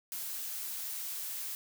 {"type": "noise", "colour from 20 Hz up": "blue", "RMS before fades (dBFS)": -39, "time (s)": [0.12, 1.55], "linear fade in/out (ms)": 0, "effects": []}